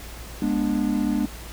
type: chord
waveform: triangle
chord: G# diminished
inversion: none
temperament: equal with one note detuned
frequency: 207.7 / 243 / 293.7 Hz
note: G#3 / B3 / D4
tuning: 0 / -28 / 0 cents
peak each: -23 dBFS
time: 0.42-1.26 s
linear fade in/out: 2 ms
effects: added 57 Hz sine -38 dBFS peak until 1.52 s + pink hiss -41 dBFS RMS until 1.52 s